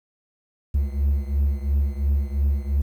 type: beating tone pair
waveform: triangle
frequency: 69.3 / 72.2 Hz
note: C#2 / D2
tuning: 0 / -29 cents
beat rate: 2.9 Hz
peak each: -19 / -22 dBFS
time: 0.74-2.82 s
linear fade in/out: 10 ms
effects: 9-bit